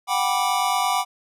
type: chord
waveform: square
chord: G major seventh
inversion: third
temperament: just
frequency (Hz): 735 / 784 / 980 / 1176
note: F#5 / G5 / B5 / D6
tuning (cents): -12 / 0 / -14 / +2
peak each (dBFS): -26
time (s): 0.07-1.05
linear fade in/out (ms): 50
effects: resampled to 32000 Hz